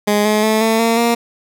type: tone with pitch steps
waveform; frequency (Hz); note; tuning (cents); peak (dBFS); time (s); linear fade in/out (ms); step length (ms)
15% pulse; 207.7 / 212.8 / 218 / 223.4 / 228.9 / 234.5; G#3 / G#3 / A3 / A3 / A#3 / A#3; 0 / +42 / -16 / +27 / -31 / +11; -6; 0.07-1.15; 10; 180
effects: none